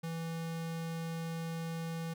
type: tone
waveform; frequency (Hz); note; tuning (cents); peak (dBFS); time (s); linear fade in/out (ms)
square; 164.81; E3; 0; -37; 0.03-2.14; 10
effects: none